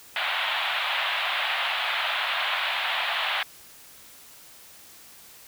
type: band-pass noise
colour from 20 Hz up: white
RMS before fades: -27 dBFS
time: 0.16-3.43 s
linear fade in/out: 2 ms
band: 640 to 3600 Hz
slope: 48 dB/octave
effects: white hiss -49 dBFS RMS until 5.47 s